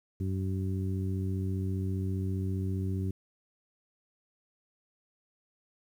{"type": "harmonic tone", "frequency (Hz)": 95, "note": "F#2", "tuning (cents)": 46, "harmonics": [1, 2, 3, 4], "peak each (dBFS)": [-30, -36, -40, -42], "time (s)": [0.2, 3.11], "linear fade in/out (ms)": 5, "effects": ["10-bit"]}